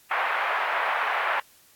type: band-pass noise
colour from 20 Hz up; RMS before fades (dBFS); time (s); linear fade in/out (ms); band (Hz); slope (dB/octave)
pink; -26; 0.11-1.4; 2; 740 to 2200; 24
effects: white hiss -57 dBFS RMS until 1.75 s + AAC 64 kbps